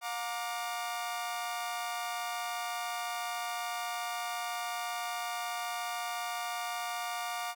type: chord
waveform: sawtooth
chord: Bb major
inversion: second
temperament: equal with one note detuned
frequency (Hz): 715.6 / 932.3 / 1174.7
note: F5 / Bb5 / D6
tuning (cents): +42 / 0 / 0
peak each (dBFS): -33 / -38 / -36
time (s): 0.01-7.55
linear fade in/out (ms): 50
effects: none